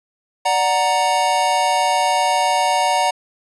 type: chord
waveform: square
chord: D augmented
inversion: none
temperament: equal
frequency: 587.3 / 740 / 932.3 Hz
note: D5 / F#5 / A#5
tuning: 0 / 0 / 0 cents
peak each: -24 / -19 / -19 dBFS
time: 0.45-3.11 s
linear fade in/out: 10 ms
effects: resampled to 24000 Hz